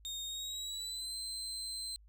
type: tone with pitch glide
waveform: 30% pulse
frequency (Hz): 3700 to 4105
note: A#7 to C8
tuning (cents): -14 to -34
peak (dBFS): -36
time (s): 0.05-1.96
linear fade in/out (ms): 0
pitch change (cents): +180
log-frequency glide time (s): 0.25-1.15
effects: added 52 Hz sine -57 dBFS peak until 2.08 s